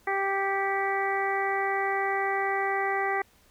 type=harmonic tone with a mistuned harmonic; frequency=392 Hz; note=G4; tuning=in tune; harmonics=1 / 2 / 3 / 4 / 5 / 6; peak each=-31 / -29 / -34 / -37 / -30 / -41 dBFS; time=0.07-3.22 s; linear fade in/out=5 ms; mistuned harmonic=6; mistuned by=-56 cents; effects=pink hiss -61 dBFS RMS until 3.5 s